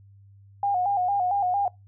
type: tone with vibrato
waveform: sine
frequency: 764 Hz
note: G5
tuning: 45 cents flat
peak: -21 dBFS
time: 0.63-1.68 s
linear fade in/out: 2 ms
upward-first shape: square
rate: 4.4 Hz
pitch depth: 90 cents each way
effects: noise-tail reverb RT60 0.2 s tail -23 dB re dry + added 99 Hz sine -49 dBFS peak until 1.87 s